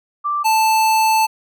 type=tone pair in turn; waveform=sine / square; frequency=1174.7 / 880 Hz; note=D6 / A5; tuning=0 / 0 cents; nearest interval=perfect fourth; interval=500 cents; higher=first; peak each=-17 / -13 dBFS; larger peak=second; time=0.24-0.44 / 0.44-1.27 s; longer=second; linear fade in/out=20 ms; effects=none